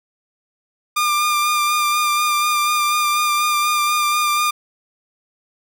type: tone with vibrato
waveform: sawtooth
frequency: 1200 Hz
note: D6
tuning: 37 cents sharp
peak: -12 dBFS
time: 0.96-4.51 s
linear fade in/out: 10 ms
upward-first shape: sine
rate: 4.1 Hz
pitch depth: 21 cents each way
effects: none